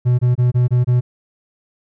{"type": "tone bursts", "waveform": "triangle", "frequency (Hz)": 123.47, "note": "B2", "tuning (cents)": 0, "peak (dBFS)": -9, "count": 6, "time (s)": [0.05, 1.01], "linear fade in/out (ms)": 20, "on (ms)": 140, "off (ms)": 24, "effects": []}